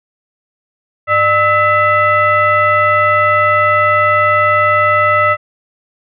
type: tone with frequency modulation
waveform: sine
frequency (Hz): 1300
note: E6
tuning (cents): -24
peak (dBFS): -8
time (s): 1.07-5.37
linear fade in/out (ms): 50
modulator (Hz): 700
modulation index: 1.1
effects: none